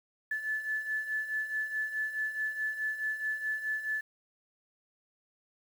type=beating tone pair; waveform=sine; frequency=1734 / 1738.7 Hz; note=A6 / A6; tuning=-26 / -21 cents; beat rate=4.7 Hz; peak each=-38 / -32 dBFS; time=0.31-4.01 s; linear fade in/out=5 ms; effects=9-bit